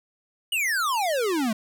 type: exponential sweep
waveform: square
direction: down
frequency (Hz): 2985 to 207.7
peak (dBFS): -23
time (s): 0.52-1.53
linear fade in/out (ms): 5
effects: none